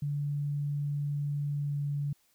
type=tone with pitch glide; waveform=sine; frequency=144.6 to 143.77 Hz; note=D3 to D3; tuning=-27 to -36 cents; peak=-29 dBFS; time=0.02-2.13 s; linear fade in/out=5 ms; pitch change=-9 cents; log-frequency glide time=1.56-1.79 s; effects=white hiss -69 dBFS RMS until 2.34 s